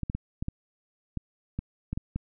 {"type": "clicks", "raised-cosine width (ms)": 5, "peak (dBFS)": -18, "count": 10, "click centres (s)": [0.033, 0.099, 0.15, 0.425, 0.484, 1.173, 1.59, 1.93, 1.975, 2.16], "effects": []}